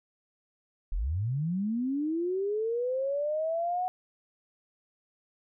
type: linear sweep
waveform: sine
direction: up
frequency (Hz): 32.43 to 742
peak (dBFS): -27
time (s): 0.92-3.88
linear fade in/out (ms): 0
effects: none